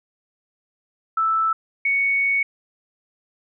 sine tone pair in turn, 1318.5 / 2224 Hz, E6 / C#7, 0 / +5 cents, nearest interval major sixth, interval 905 cents, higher second, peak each -17 dBFS, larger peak neither, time 1.17-1.53 / 1.85-2.43 s, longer second, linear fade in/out 5 ms, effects none

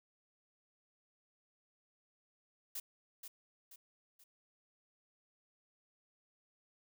blue noise with echo, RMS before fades -42 dBFS, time 2.75-2.8 s, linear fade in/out 5 ms, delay 480 ms, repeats 3, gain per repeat -7 dB, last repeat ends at 4.24 s, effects none

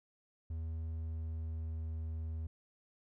triangle tone with pitch glide, 80.7 to 80.14 Hz, E2 to E2, -36 to -48 cents, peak -35 dBFS, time 0.5-2.47 s, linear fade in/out 5 ms, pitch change -12 cents, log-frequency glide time 0.82-1.72 s, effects none

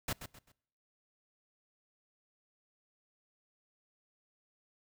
pink noise with echo, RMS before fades -35 dBFS, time 0.08-0.13 s, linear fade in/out 5 ms, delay 130 ms, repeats 3, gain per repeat -10 dB, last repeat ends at 0.52 s, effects noise-tail reverb RT60 0.8 s tail -26 dB re dry

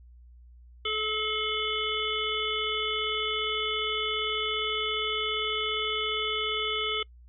harmonic tone, 431.3 Hz, A4, 35 cents flat, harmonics 1 / 3 / 5 / 7 / 8, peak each -34 / -34 / -34 / -31 / -34 dBFS, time 0.85-7.03 s, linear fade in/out 5 ms, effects noise-tail reverb RT60 0.1 s tail -25 dB re dry + added 60 Hz sine -49 dBFS peak until 7.28 s

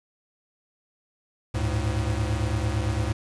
square tone cluster, 72.3 / 102.3 / 111.2 Hz, D2 / G#2 / A2, -27 / -26 / +19 cents, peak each -29 dBFS, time 1.54-3.13 s, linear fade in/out 10 ms, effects resampled to 22050 Hz + 8-bit

